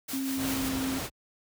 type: noise with tremolo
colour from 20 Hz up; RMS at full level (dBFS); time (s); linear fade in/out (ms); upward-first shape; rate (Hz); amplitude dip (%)
white; -36; 0.08-0.69; 10; sine; 5.3; 50
type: tone with pitch glide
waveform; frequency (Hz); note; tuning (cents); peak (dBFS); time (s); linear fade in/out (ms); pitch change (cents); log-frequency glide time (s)
sine; 267.9 to 265.1; C4 to C4; +41 to +23; -29; 0.13-0.99; 5; -18; 0.37-0.72
type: noise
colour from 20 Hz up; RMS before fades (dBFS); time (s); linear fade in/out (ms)
pink; -34; 0.36-1.1; 50
effects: high-pass 60 Hz 12 dB/octave